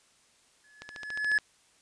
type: tone with exponential growth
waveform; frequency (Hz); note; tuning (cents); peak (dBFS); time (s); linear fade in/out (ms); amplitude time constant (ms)
triangle; 1708; G#6; +48; -19; 0.64-1.38; 2; 160
type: click train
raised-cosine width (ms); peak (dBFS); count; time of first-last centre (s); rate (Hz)
0.2; -23; 9; 0.82-1.387; 14.1
effects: white hiss -64 dBFS RMS until 1.81 s + resampled to 22050 Hz